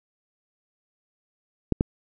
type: clicks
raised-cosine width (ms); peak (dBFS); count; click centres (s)
3; -7; 2; 1.723 / 1.809
effects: none